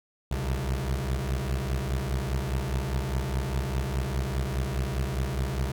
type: beating tone pair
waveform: 25% pulse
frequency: 63.4 / 68.3 Hz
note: B1 / C#2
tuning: +46 / -25 cents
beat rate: 4.9 Hz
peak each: -26 dBFS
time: 0.31-5.72 s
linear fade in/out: 5 ms
effects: none